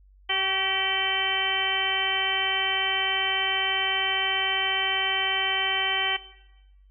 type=harmonic tone with a mistuned harmonic; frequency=385.2 Hz; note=G4; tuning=30 cents flat; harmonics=1 / 2 / 3 / 4 / 5 / 6 / 7 / 8; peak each=-37 / -32 / -35 / -35 / -30 / -30 / -37 / -25 dBFS; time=0.29-6.17 s; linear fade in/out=10 ms; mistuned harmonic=3; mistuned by=-29 cents; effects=noise-tail reverb RT60 1.0 s tail -17 dB re dry + added 48 Hz sine -52 dBFS peak until 6.9 s